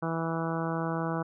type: harmonic tone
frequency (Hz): 164.2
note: E3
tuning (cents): -6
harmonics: 1 / 2 / 3 / 4 / 5 / 6 / 7 / 8 / 9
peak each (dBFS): -32 / -35 / -37 / -38 / -39 / -40 / -40 / -41 / -42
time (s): 0.02-1.23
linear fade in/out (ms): 10
effects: none